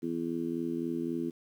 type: harmonic tone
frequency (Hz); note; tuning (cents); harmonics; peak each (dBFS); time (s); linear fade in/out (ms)
83.8; E2; +29; 2 / 3 / 4 / 5; -41 / -34 / -34 / -42; 0.02-1.31; 20
effects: 10-bit